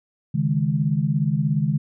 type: chord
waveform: sine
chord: C# suspended second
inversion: none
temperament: equal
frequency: 138.59 / 155.56 / 207.7 Hz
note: C#3 / D#3 / G#3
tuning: 0 / 0 / 0 cents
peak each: -23 / -21 / -25 dBFS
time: 0.34-1.78 s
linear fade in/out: 10 ms
effects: none